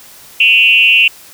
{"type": "tone with frequency modulation", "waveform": "sine", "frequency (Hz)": 2713, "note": "E7", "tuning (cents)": 49, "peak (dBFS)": -5, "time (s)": [0.4, 1.08], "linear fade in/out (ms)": 5, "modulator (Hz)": 217, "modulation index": 1, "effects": ["white hiss -38 dBFS RMS until 1.33 s"]}